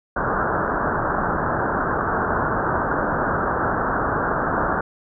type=low-pass noise; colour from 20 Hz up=white; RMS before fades=-22 dBFS; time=0.16-4.81 s; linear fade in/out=5 ms; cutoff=1600 Hz; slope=96 dB/octave; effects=none